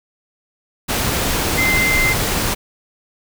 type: tone in noise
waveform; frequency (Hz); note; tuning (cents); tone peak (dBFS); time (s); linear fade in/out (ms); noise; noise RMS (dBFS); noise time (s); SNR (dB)
sine; 2078; C7; -12; -15; 1.57-2.14; 20; pink; -19; 0.88-2.55; +1
effects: none